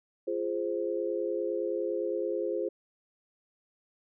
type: chord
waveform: sine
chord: F minor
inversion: none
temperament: equal with one note detuned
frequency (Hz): 345.6 / 415.3 / 523.3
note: F4 / Ab4 / C5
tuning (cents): -18 / 0 / 0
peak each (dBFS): -33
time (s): 0.27-2.69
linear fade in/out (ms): 10
effects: none